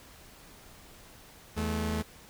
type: tone pair together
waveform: sawtooth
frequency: 81 / 216.1 Hz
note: E2 / A3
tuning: -30 / -31 cents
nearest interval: octave + perfect fourth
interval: 1699 cents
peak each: -28 dBFS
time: 1.56-2.03 s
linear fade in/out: 20 ms
effects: pink hiss -53 dBFS RMS until 2.29 s